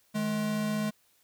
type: tone pair together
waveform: square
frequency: 156.53 / 212.1 Hz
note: D#3 / G#3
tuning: +11 / +37 cents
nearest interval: perfect fourth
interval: 526 cents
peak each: -38 / -29 dBFS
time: 0.14-0.91 s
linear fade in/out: 20 ms
effects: white hiss -67 dBFS RMS until 1.23 s